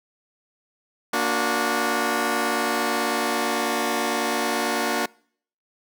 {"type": "chord", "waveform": "10% pulse", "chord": "Bb augmented", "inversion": "none", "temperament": "just", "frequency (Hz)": [233.1, 291.4, 364.2], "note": ["Bb3", "D4", "F#4"], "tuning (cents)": [0, -13, -27], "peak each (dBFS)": -18, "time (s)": [1.13, 5.06], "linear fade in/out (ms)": 5, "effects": ["noise-tail reverb RT60 0.6 s tail -26 dB re dry"]}